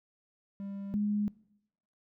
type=tone pair in turn; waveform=triangle / sine; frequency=198.3 / 207.5 Hz; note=G3 / G#3; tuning=+20 / -1 cents; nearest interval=minor second; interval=79 cents; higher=second; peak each=-35 / -27 dBFS; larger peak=second; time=0.6-0.94 / 0.94-1.28 s; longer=neither; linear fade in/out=0 ms; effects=noise-tail reverb RT60 0.8 s tail -22 dB re dry